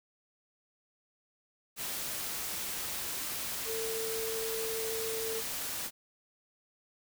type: tone in noise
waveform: sine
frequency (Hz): 448.3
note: A4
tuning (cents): +32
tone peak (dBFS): -35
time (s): 3.65-5.43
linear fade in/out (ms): 50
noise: white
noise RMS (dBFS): -37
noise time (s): 1.76-5.91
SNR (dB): -1
effects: none